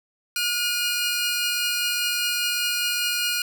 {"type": "tone cluster", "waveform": "sawtooth", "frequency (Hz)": [1433, 2447, 2871, 4212], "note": ["F6", "D#7", "F7", "C8"], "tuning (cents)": [44, -29, 47, 11], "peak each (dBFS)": -25, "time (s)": [0.36, 3.42], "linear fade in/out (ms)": 2, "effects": []}